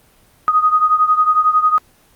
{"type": "beating tone pair", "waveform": "sine", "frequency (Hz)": [1244.5, 1255.5], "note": ["D#6", "D#6"], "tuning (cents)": [0, 15], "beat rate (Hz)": 11, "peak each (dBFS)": [-12, -16], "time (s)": [0.48, 1.78], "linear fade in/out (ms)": 0, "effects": ["pink hiss -52 dBFS RMS until 2.15 s", "Opus 24 kbps"]}